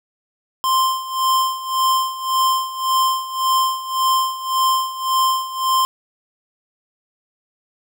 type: tone with tremolo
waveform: square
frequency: 1047 Hz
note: C6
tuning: 1 cent sharp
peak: -14 dBFS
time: 0.64-5.85 s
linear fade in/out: 0 ms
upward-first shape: sine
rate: 1.8 Hz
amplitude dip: 80%
effects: 9-bit